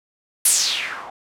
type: noise with low-pass filter sweep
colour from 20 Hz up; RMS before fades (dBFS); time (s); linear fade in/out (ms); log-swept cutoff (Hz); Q
blue; -21; 0.45-1.1; 5; 11000 to 760; 3.7
effects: none